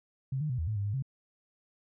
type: tone with pitch steps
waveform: sine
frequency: 133.3 / 152.4 / 125.3 / 80.4 / 108 / 100.6 / 102.7 / 134.2 Hz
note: C3 / D#3 / B2 / E2 / A2 / G2 / G#2 / C3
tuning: +33 / -36 / +25 / -43 / -32 / +45 / -19 / +44 cents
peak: -29 dBFS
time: 0.32-1.024 s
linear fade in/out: 5 ms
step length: 88 ms
effects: none